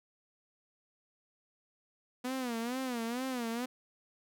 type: tone with vibrato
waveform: sawtooth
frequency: 244.8 Hz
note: B3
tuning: 15 cents flat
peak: -30 dBFS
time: 2.24-3.66 s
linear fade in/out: 10 ms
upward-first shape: sine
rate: 2.2 Hz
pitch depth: 130 cents each way
effects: none